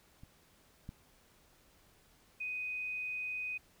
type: clicks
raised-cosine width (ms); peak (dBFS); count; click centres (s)
5; -39 / -31; 2; 0.235 / 0.891
type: tone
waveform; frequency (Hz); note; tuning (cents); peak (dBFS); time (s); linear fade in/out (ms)
sine; 2498; D#7; +6; -36; 2.4-3.58; 10
effects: pink hiss -66 dBFS RMS until 3.8 s